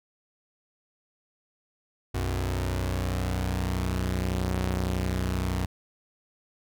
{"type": "tone pair together", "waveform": "sawtooth", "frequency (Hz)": [61.74, 92.51], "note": ["B1", "F#2"], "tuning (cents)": [0, 0], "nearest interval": "perfect fifth", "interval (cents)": 700, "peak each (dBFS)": -25, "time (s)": [2.14, 5.66], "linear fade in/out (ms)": 10, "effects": []}